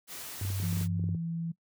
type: noise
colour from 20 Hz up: white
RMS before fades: -42 dBFS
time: 0.07-0.88 s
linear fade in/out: 50 ms
type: tone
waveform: sine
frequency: 97.3 Hz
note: G2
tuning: 12 cents flat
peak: -30 dBFS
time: 0.41-1.16 s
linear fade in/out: 10 ms
type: clicks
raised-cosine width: 3 ms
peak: -30 dBFS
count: 12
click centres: 0.413 / 0.451 / 0.503 / 0.6 / 0.636 / 0.728 / 0.771 / 0.813 / 0.996 / 1.04 / 1.09 / 1.148 s
type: tone with pitch glide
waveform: sine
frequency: 170 to 166.6 Hz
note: F3 to E3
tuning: -46 to +19 cents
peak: -31 dBFS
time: 0.62-1.52 s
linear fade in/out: 10 ms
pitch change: -35 cents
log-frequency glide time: 0.9-1.16 s
effects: noise-tail reverb RT60 0.1 s tail -20 dB re dry + high-pass 60 Hz 12 dB/octave